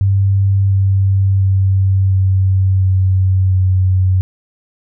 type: tone with pitch steps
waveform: sine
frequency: 98 / 97.04 / 96.09 / 95.16 / 94.23 / 93.3 Hz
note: G2 / G2 / G2 / F#2 / F#2 / F#2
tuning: 0 / -17 / -34 / +49 / +32 / +15 cents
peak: -9 dBFS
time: 0.01-4.21 s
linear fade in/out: 0 ms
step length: 700 ms
effects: none